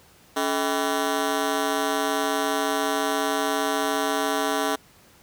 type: ring-modulated tone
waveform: 15% pulse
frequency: 357.1 Hz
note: F4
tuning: 39 cents sharp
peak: -13 dBFS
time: 0.36-4.76 s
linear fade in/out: 10 ms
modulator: 75.8 Hz
effects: pink hiss -54 dBFS RMS until 5.22 s + high-pass 60 Hz 12 dB/octave